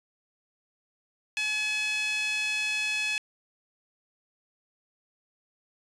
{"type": "tone with high-pass filter", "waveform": "sawtooth", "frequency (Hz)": 852, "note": "G#5", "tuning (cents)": 44, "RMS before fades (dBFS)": -29, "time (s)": [1.37, 3.18], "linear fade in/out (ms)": 0, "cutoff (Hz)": 2500, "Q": 3.9, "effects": ["resampled to 22050 Hz", "8-bit"]}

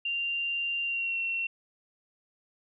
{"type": "tone with pitch glide", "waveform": "sine", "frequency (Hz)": [2781, 2721], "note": ["F7", "F7"], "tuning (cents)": [-8, -46], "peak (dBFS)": -28, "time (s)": [0.05, 1.47], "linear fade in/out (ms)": 5, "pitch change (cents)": -38, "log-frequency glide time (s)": [0.83, 1.18], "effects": []}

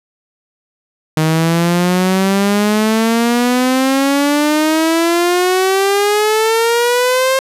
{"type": "exponential sweep", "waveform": "sawtooth", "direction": "up", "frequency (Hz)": [155.56, 534], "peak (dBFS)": -7, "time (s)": [1.17, 7.39], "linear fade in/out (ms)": 2, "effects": ["resampled to 32000 Hz"]}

